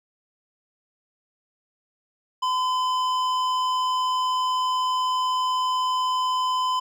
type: tone with hard clipping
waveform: sine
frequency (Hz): 1016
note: B5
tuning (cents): +49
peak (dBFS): -23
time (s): 2.42-6.8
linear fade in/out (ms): 10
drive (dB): 11
effects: none